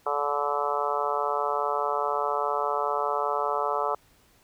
harmonic tone, 144.9 Hz, D3, 23 cents flat, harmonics 3 / 4 / 5 / 6 / 7 / 8 / 9, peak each -32 / -32 / -32 / -32 / -32 / -32 / -32 dBFS, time 0.06-3.95 s, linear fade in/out 5 ms, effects pink hiss -61 dBFS RMS until 4.43 s

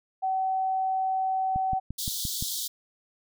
sine tone, 760 Hz, F#5, 46 cents sharp, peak -24 dBFS, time 0.22-1.8 s, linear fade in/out 20 ms
click train, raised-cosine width 5 ms, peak -21 dBFS, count 6, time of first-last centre 1.56-2.425 s, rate 5.78 Hz
pink high-pass noise, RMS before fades -32 dBFS, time 1.98-2.68 s, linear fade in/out 10 ms, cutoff 3300 Hz, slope 96 dB/octave
effects none

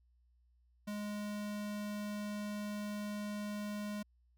square tone, 207.7 Hz, G#3, in tune, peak -39 dBFS, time 0.87-4.03 s, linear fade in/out 10 ms, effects added 60 Hz sine -67 dBFS peak until 4.37 s

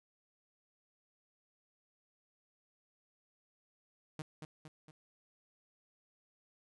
sawtooth tone with echo, 154.8 Hz, D#3, 9 cents flat, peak -36 dBFS, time 4.19-4.22 s, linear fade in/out 2 ms, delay 230 ms, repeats 3, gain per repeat -5 dB, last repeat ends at 4.91 s, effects resampled to 24000 Hz

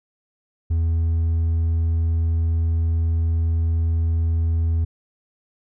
sine tone with hard clipping, 82.41 Hz, E2, in tune, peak -18 dBFS, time 0.7-4.85 s, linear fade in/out 10 ms, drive 2 dB, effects none

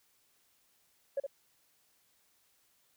sine tone with echo, 554.4 Hz, C#5, in tune, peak -28 dBFS, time 1.17-1.2 s, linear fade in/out 5 ms, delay 66 ms, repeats 1, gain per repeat -6 dB, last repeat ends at 1.266 s, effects tanh soft clip ceiling -26 dBFS + white hiss -71 dBFS RMS until 2.96 s

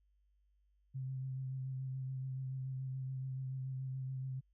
sine tone with vibrato, 131.5 Hz, C3, 9 cents sharp, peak -38 dBFS, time 0.94-4.41 s, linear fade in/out 20 ms, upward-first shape sine, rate 7 Hz, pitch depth 21 cents each way, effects added 50 Hz sine -70 dBFS peak until 4.53 s

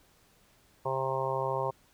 harmonic tone, 133 Hz, C3, 29 cents sharp, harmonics 1 / 3 / 4 / 5 / 6 / 7 / 8, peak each -38 / -36 / -34 / -38 / -39 / -34 / -37 dBFS, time 0.85-1.71 s, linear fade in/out 10 ms, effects pink hiss -64 dBFS RMS until 1.93 s

